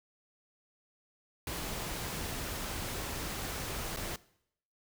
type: noise with dropouts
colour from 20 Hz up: pink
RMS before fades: -38 dBFS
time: 1.47-4.16 s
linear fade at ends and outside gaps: 2 ms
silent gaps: 3.963-3.97 s
effects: noise-tail reverb RT60 0.7 s tail -20 dB re dry